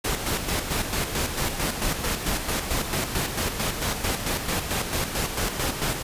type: noise with tremolo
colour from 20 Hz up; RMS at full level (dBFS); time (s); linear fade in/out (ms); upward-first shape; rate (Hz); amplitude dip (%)
pink; -25; 0.04-6.03; 10; square; 4.5; 50
effects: resampled to 32000 Hz